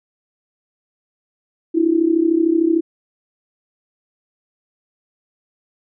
sine tone with amplitude modulation, 329.6 Hz, E4, in tune, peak -9 dBFS, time 1.74-2.81 s, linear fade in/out 20 ms, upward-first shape sine, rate 33.3 Hz, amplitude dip 80%, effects none

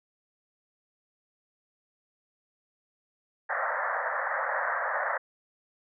white band-pass noise, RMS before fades -30 dBFS, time 3.49-5.18 s, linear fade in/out 10 ms, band 510 to 1900 Hz, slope 96 dB/octave, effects none

